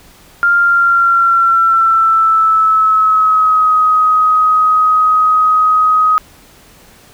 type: tone with pitch glide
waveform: sine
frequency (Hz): 1396.9 to 1259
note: F6 to D#6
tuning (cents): 0 to +20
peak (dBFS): -7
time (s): 0.43-6.18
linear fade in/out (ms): 0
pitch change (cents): -180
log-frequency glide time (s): 0.58-3.75
effects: pink hiss -43 dBFS RMS until 7.13 s